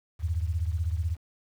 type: beating tone pair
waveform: sine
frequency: 79.2 / 95.2 Hz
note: D#2 / F#2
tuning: +31 / +50 cents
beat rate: 16 Hz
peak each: -27 / -31 dBFS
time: 0.19-1.17 s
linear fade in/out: 50 ms
effects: 9-bit